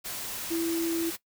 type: tone in noise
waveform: sine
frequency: 332.6 Hz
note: E4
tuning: 16 cents sharp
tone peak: -26 dBFS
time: 0.5-1.11 s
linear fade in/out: 20 ms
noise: white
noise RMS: -36 dBFS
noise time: 0.04-1.17 s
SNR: +7 dB
effects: noise-tail reverb RT60 0.1 s tail -18 dB re dry